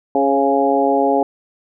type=harmonic tone with a mistuned harmonic; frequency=138.59 Hz; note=C#3; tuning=in tune; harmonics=2 / 3 / 4 / 5 / 6; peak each=-19 / -19 / -19 / -19 / -19 dBFS; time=0.15-1.23 s; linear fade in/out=2 ms; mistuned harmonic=4; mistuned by=-22 cents; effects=none